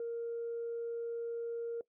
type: tone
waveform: sine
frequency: 466.2 Hz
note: A#4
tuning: in tune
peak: -34 dBFS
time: 0-1.81 s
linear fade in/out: 2 ms
effects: noise-tail reverb RT60 0.1 s tail -20 dB re dry + tanh soft clip ceiling -32 dBFS